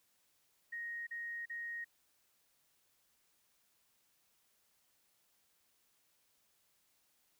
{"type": "tone bursts", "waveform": "sine", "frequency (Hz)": 1871, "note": "A#6", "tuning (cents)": 6, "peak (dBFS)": -40, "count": 3, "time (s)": [0.72, 1.846], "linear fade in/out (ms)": 10, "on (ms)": 350, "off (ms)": 38, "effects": ["white hiss -75 dBFS RMS until 7.39 s"]}